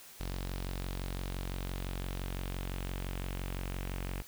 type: tone with low-pass filter sweep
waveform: sawtooth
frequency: 45.86 Hz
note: F#1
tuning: 15 cents flat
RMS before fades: -38 dBFS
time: 0.2-4.22 s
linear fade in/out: 0 ms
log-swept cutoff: 4600 to 2700 Hz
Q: 2.1
effects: white hiss -53 dBFS RMS until 4.27 s